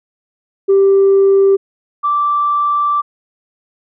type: tone pair in turn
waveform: sine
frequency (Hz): 391.7 / 1169.4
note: G4 / D6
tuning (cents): -1 / -8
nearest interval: octave + perfect fifth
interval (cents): 1893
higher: second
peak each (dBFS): -5 / -11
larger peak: first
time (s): 0.68-1.57 / 2.03-3.02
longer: second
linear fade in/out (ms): 20
effects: tanh soft clip ceiling -4 dBFS